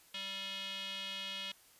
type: tone with band-pass filter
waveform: square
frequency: 194.6 Hz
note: G3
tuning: 12 cents flat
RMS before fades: -42 dBFS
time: 0.14-1.52 s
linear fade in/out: 5 ms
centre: 3200 Hz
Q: 4.6
effects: white hiss -63 dBFS RMS until 1.79 s + resampled to 32000 Hz